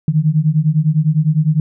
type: beating tone pair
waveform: sine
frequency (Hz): 149.7 / 159.6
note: D3 / D#3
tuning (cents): +33 / +44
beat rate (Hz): 9.9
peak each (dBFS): -14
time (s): 0.08-1.6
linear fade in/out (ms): 2
effects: none